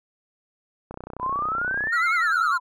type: click train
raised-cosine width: 1 ms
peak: -21 dBFS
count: 31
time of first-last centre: 0.91-1.872 s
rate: 31.2 Hz
type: exponential two-way sweep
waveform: sine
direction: up then down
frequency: 978 to 2217 to 978 Hz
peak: -23 dBFS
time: 1.19-2.6 s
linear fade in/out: 50 ms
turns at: 2.13 s
type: tone with vibrato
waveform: triangle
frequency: 1367 Hz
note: F6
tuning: 37 cents flat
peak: -19 dBFS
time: 1.92-2.58 s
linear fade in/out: 10 ms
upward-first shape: sine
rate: 10 Hz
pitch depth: 96 cents each way
effects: none